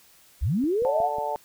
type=linear sweep; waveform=sine; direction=up; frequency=46.25 to 757 Hz; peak=-21 dBFS; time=0.41-1.09 s; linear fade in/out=20 ms
type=click train; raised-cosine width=3 ms; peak=-29 dBFS; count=4; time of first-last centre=0.64-1.184 s; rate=5.51 Hz
type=harmonic tone; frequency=146.83 Hz; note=D3; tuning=in tune; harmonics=3 / 4 / 5 / 6; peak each=-35 / -31 / -32 / -29 dBFS; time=0.85-1.36 s; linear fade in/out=0 ms
effects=white hiss -56 dBFS RMS until 1.44 s